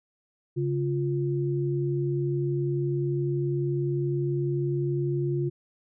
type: tone pair together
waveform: sine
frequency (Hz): 138.88 / 350.6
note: C#3 / F4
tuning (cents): +4 / +7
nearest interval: octave + major third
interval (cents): 1603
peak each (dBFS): -26 / -28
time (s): 0.56-5.5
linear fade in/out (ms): 20
effects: none

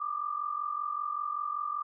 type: tone pair together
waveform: sine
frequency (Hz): 1174.7 / 1219.9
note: D6 / D#6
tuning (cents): 0 / -35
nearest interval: minor second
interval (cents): 65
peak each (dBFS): -33 / -35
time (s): 0-1.83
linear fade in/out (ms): 10
effects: none

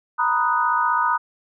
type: chord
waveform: sine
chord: B major seventh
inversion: third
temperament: equal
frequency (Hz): 932.3 / 987.8 / 1244.5 / 1480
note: A#5 / B5 / D#6 / F#6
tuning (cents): 0 / 0 / 0 / 0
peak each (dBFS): -23 / -23 / -21 / -25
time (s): 0.18-1.18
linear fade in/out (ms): 20
effects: none

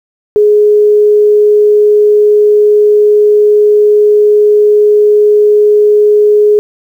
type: tone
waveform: sine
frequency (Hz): 418.8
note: G#4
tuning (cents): +15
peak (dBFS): -3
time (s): 0.36-6.59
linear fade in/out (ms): 0
effects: 7-bit

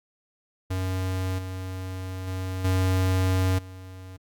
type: tone with level steps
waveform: square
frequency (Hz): 93.3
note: F#2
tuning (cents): +15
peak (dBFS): -26 / -32 / -29 / -21 / -40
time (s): 0.7-4.17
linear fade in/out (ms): 10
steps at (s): 1.38 / 2.27 / 2.64 / 3.58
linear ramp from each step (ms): 10
effects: Opus 48 kbps

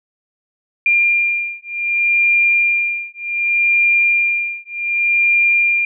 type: beating tone pair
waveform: sine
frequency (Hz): 2396 / 2396.66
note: D7 / D7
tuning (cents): +34 / +35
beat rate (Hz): 0.66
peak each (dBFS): -16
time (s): 0.86-5.85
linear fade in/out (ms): 2
effects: none

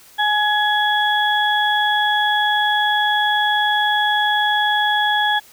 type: harmonic tone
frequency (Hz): 840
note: G#5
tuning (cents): +19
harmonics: 1 / 2 / 4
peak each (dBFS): -18 / -19 / -21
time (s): 0.18-5.4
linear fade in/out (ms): 20
effects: white hiss -47 dBFS RMS until 5.52 s

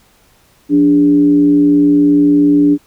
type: tone with frequency modulation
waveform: sine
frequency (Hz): 291.2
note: D4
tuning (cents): -15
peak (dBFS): -6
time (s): 0.69-2.78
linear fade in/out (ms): 50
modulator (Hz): 117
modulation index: 0.38
effects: pink hiss -51 dBFS RMS until 2.86 s

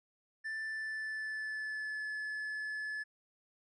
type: tone with pitch glide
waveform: triangle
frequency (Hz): 1767 to 1721.7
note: A6 to A6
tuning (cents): +7 to -38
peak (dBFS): -35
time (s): 0.44-3.04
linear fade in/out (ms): 20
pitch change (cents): -45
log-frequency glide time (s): 0.61-2.06
effects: resampled to 22050 Hz

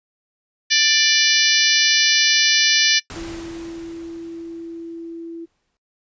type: harmonic tone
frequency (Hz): 589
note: D5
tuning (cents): +5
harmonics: 3 / 4 / 5 / 6 / 7 / 8 / 9 / 10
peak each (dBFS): -22 / -22 / -22 / -22 / -22 / -22 / -22 / -22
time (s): 0.7-3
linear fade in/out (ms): 20
type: noise with exponential decay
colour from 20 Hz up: pink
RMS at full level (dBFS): -33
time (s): 3.1-5.77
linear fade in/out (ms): 1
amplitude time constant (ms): 580
type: tone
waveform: sine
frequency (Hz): 333.3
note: E4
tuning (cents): +19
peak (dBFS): -29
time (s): 3.15-5.46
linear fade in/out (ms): 20
effects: noise-tail reverb RT60 0.1 s tail -18 dB re dry + resampled to 16000 Hz

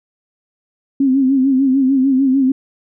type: tone with vibrato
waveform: sine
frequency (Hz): 266.8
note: C4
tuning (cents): +34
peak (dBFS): -10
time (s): 1-2.52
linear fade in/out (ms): 5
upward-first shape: sine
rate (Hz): 6.7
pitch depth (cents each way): 69
effects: none

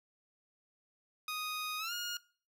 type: tone with pitch glide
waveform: 15% pulse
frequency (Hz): 1244.5 to 1429.6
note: D#6 to F6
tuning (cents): 0 to +40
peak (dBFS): -30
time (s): 1.28-2.17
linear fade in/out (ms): 2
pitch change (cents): +240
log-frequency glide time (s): 1.78-1.93
effects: noise-tail reverb RT60 0.4 s tail -20 dB re dry

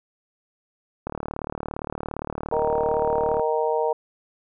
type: click train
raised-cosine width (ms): 1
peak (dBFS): -15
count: 88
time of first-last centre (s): 1.07-3.396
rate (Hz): 37.4
type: harmonic tone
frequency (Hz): 155.56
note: D#3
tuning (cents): 0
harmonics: 3 / 4 / 5 / 6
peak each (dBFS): -23 / -26 / -29 / -27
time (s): 2.52-3.93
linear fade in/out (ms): 5
effects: none

